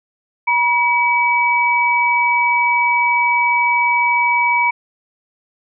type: tone pair together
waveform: sine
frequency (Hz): 960 / 2283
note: B5 / D7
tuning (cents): -49 / -50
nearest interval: octave + minor third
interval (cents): 1499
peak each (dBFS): -15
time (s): 0.47-4.71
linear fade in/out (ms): 10
effects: none